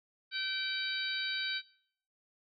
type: harmonic tone with a mistuned harmonic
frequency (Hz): 767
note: G5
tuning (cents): -38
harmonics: 2 / 3 / 4 / 5 / 6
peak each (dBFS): -38 / -41 / -43 / -38 / -40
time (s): 0.31-1.62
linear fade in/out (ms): 50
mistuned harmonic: 3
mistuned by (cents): +20
effects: noise-tail reverb RT60 0.6 s tail -20 dB re dry